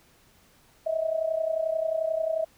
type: tone with amplitude modulation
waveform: sine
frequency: 643 Hz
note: E5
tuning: 43 cents flat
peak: -21 dBFS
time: 0.86-2.45 s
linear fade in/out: 10 ms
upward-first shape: sine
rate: 31.3 Hz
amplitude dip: 75%
effects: pink hiss -60 dBFS RMS until 2.57 s